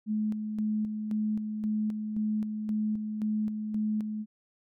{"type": "tone with tremolo", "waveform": "sine", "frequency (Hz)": 214, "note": "A3", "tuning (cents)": -48, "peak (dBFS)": -26, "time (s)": [0.06, 4.26], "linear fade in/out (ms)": 50, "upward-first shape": "square", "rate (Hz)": 1.9, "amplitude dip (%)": 45, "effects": []}